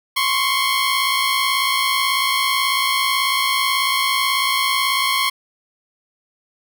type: tone pair together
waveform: 15% pulse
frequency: 1046.5 / 1104.7 Hz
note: C6 / C#6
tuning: 0 / -6 cents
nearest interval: minor second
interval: 94 cents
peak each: -13 dBFS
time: 0.16-5.3 s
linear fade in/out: 10 ms
effects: none